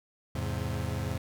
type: chord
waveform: 35% pulse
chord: E augmented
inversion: none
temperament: equal with one note detuned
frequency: 82.41 / 104.67 / 130.81 Hz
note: E2 / G#2 / B#2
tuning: 0 / +14 / 0 cents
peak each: -33 / -33 / -34 dBFS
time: 0.35-1.18 s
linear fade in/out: 5 ms
effects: none